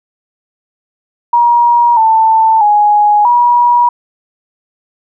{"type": "tone with pitch steps", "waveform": "sine", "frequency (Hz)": [951, 888, 833, 963], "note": ["A#5", "A5", "G#5", "B5"], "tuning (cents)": [34, 16, 5, -44], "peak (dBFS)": -5, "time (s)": [1.33, 3.89], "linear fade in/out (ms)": 5, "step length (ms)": 640, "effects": []}